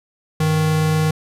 square tone pair together, 99.49 / 156.3 Hz, G2 / D#3, +26 / +8 cents, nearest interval minor sixth, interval 782 cents, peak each -26 / -16 dBFS, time 0.4-1.11 s, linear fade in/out 5 ms, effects resampled to 32000 Hz

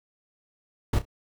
brown noise with echo, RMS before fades -22 dBFS, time 0.93-0.99 s, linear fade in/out 5 ms, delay 31 ms, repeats 2, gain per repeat -13 dB, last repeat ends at 1.052 s, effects none

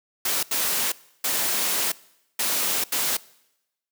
white noise bursts at uneven times, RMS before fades -24 dBFS, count 5, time 0.25-0.43 / 0.51-0.92 / 1.24-1.92 / 2.39-2.84 / 2.92-3.17 s, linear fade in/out 5 ms, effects noise-tail reverb RT60 0.9 s tail -22 dB re dry + high-pass 200 Hz 12 dB/octave

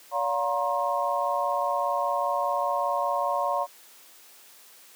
sine tone cluster, 572 / 709 / 944 / 1069 Hz, D5 / F5 / A#5 / C6, -46 / +26 / +22 / +37 cents, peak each -29 dBFS, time 0.11-3.67 s, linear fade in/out 50 ms, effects white hiss -52 dBFS RMS until 4.95 s + high-pass 300 Hz 12 dB/octave

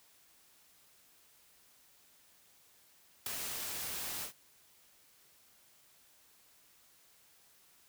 white noise with ADSR envelope, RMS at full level -33 dBFS, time 3.26-4.33 s, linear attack 4 ms, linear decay 7 ms, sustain -7 dB, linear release 100 ms, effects white hiss -65 dBFS RMS until 7.88 s

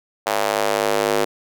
square tone with high-pass filter sweep, 51.91 Hz, G#1, in tune, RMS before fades -20 dBFS, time 0.26-1.25 s, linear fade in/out 10 ms, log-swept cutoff 670 to 430 Hz, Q 1.9, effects none

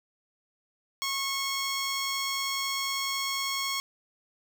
10% pulse tone, 1094 Hz, C#6, 23 cents flat, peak -20 dBFS, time 1.02-3.8 s, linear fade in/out 0 ms, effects none

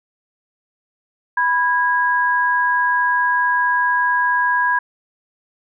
sine tone pair together, 987.8 / 1643.1 Hz, B5 / G#6, 0 / -19 cents, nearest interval major sixth, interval 881 cents, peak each -17 dBFS, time 1.37-4.79 s, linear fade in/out 5 ms, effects none

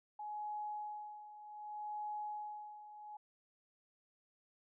sine tone with tremolo, 841 Hz, G#5, 22 cents sharp, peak -39 dBFS, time 0.19-3.17 s, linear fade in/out 5 ms, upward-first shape sine, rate 0.65 Hz, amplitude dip 75%, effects none

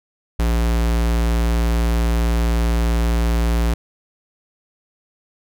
square tone, 57.7 Hz, A#1, 17 cents flat, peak -16 dBFS, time 0.39-3.74 s, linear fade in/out 5 ms, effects none

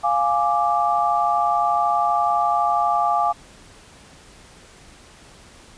sine chord, D diminished, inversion first, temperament equal, 698.5 / 830.6 / 1174.7 Hz, F5 / Ab5 / D6, 0 / 0 / 0 cents, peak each -21 dBFS, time 0.03-3.33 s, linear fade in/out 20 ms, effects pink hiss -47 dBFS RMS until 5.77 s + resampled to 22050 Hz

